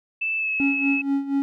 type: tone with pitch glide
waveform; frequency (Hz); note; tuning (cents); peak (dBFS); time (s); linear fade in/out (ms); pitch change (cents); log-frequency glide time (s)
sine; 2637 to 2587; E7 to E7; 0 to -33; -22; 0.21-1.02; 10; -33; 0.37-0.5
type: tone with tremolo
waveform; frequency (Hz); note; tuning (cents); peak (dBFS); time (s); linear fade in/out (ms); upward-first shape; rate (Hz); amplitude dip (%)
triangle; 277.2; C#4; 0; -16; 0.6-1.42; 0; sine; 4.2; 75
effects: none